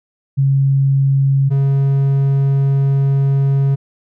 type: tone pair in turn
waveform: sine / triangle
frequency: 136.8 / 137.67 Hz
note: C#3 / C#3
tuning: -23 / -12 cents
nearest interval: unison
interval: 11 cents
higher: second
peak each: -10 / -9 dBFS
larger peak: second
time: 0.37-1.5 / 1.5-3.76 s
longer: second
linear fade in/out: 20 ms
effects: none